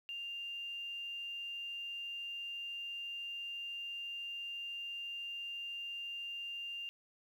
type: tone with quantisation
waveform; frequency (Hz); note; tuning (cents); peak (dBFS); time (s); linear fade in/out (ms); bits
sine; 2794; F7; 0; -40; 0.09-6.89; 0; 11
effects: none